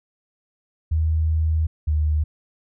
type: tone pair in turn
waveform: sine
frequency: 79.3 / 76.3 Hz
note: D#2 / D#2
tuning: +33 / -33 cents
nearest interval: minor second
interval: 66 cents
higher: first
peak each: -17 / -17 dBFS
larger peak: neither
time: 0.91-1.67 / 1.87-2.24 s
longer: first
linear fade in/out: 10 ms
effects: none